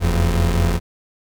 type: tone pair together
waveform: 30% pulse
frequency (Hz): 45.08 / 85.1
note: F#1 / F2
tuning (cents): -44 / -44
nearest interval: major seventh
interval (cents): 1100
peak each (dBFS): -15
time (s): 0-0.8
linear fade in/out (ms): 50
effects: none